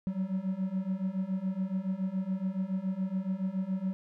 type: beating tone pair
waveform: triangle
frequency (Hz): 185 / 192.1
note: F#3 / G3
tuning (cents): 0 / -35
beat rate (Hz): 7.1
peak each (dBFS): -32 / -30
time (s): 0.07-3.93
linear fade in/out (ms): 0
effects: none